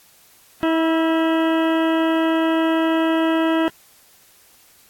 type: harmonic tone with a mistuned harmonic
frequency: 323.7 Hz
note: E4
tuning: 31 cents flat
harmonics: 1 / 2 / 3 / 4 / 5 / 6 / 8 / 9 / 10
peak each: -17 / -23 / -27 / -29 / -31 / -33 / -35 / -36 / -37 dBFS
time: 0.63-3.68 s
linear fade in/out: 0 ms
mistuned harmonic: 4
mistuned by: +33 cents
effects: white hiss -52 dBFS RMS until 4.89 s + AAC 64 kbps